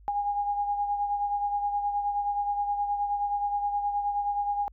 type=beating tone pair; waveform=sine; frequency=816 / 825.5 Hz; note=G#5 / G#5; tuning=-31 / -11 cents; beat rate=9.5 Hz; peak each=-26 / -35 dBFS; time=0.08-4.68 s; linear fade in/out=0 ms; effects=added 50 Hz sine -50 dBFS peak until 4.72 s